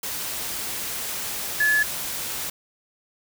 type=tone in noise; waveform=sine; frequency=1713 Hz; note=A6; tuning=47 cents flat; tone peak=-17 dBFS; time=1.6-1.83 s; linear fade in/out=5 ms; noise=white; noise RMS=-30 dBFS; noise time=0.03-2.5 s; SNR=+10 dB; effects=none